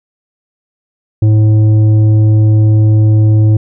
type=tone with tanh clipping; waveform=triangle; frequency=107.7 Hz; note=A2; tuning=37 cents flat; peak=-6 dBFS; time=1.22-3.57 s; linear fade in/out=5 ms; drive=12 dB; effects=none